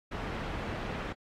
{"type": "low-pass noise", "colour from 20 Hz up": "pink", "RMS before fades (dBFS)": -37, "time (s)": [0.11, 1.13], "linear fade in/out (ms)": 10, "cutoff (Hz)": 2200, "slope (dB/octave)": 12, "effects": ["AAC 48 kbps"]}